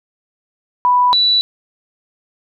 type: tone pair in turn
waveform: sine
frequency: 987.8 / 3951 Hz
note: B5 / B7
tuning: 0 / 0 cents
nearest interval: 2 octaves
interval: 2400 cents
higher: second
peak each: -9 / -10 dBFS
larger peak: first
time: 0.85-1.13 / 1.13-1.41 s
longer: neither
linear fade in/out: 0 ms
effects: none